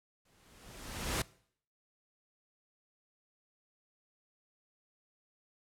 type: noise with exponential growth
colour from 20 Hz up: pink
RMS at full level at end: -31 dBFS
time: 0.25-1.22 s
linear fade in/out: 5 ms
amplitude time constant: 210 ms
effects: noise-tail reverb RT60 0.6 s tail -22 dB re dry + low-pass 12000 Hz 12 dB/octave